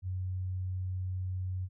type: tone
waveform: sine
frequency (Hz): 92.5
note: F#2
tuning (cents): 0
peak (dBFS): -32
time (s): 0.02-1.69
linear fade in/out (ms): 50
effects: none